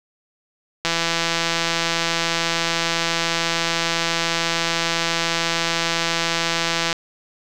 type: click train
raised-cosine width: 0.2 ms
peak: -3 dBFS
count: 1016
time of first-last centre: 0.85-6.928 s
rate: 167 Hz
effects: none